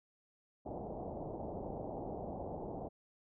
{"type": "low-pass noise", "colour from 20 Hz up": "white", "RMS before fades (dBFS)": -43, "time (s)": [0.65, 2.89], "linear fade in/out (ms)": 20, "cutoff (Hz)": 800, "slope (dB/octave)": 48, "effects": []}